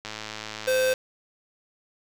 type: click train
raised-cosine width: 0.2 ms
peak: -17 dBFS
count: 97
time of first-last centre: 0.05-0.939 s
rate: 108 Hz
type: tone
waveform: square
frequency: 517 Hz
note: C5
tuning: 21 cents flat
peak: -21 dBFS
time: 0.67-0.94 s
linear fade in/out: 10 ms
effects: none